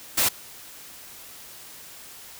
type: noise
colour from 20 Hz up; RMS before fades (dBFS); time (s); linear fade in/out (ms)
white; -21; 0.17-0.29; 10
effects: white hiss -44 dBFS RMS until 2.39 s